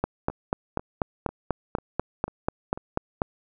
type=two click trains; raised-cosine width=1 ms; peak=-9 / -22 dBFS; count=14 / 6; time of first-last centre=0.04-3.218 / 0.3-2.775 s; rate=4.09 / 2.02 Hz; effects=none